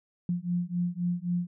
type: beating tone pair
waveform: sine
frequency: 174 / 177.8 Hz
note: F3 / F3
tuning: -6 / +31 cents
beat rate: 3.8 Hz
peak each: -30 dBFS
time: 0.29-1.47 s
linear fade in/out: 2 ms
effects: none